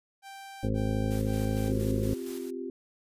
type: tone bursts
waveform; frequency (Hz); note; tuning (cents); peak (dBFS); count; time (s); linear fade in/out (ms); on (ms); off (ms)
sawtooth; 784; G5; 0; -39; 3; 0.22-1.732; 50; 480; 36
type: harmonic tone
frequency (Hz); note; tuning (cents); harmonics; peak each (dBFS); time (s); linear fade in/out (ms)
53.3; G#1; +46; 1 / 2 / 3 / 4 / 5 / 7 / 8 / 9 / 10; -33 / -30 / -40 / -33 / -34 / -40 / -43 / -40 / -38; 0.63-2.14; 5
type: noise with tremolo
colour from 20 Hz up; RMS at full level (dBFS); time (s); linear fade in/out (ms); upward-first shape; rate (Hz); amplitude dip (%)
white; -46; 1.1-2.51; 20; square; 4.3; 45
type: chord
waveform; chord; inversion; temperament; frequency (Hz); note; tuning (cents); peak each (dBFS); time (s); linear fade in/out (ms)
sine; C suspended fourth; none; equal; 261.6 / 349.2 / 392; C4 / F4 / G4; 0 / 0 / 0; -38; 1.68-2.7; 2
effects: resampled to 32000 Hz